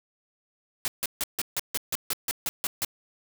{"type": "noise bursts", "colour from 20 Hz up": "white", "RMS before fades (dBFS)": -28, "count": 12, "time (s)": [0.85, 2.848], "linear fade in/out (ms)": 0, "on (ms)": 29, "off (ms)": 150, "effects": []}